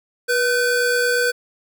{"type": "tone pair together", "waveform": "square", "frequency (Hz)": [486.4, 1527.8], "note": ["B4", "G6"], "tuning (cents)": [-26, -45], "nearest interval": "octave + minor sixth", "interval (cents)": 1981, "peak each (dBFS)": -20, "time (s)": [0.28, 1.32], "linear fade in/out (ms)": 20, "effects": []}